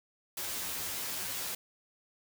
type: noise with comb filter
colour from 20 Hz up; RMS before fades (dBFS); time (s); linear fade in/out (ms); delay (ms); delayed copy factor
white; -37; 0.37-1.55; 5; 11; +1
effects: none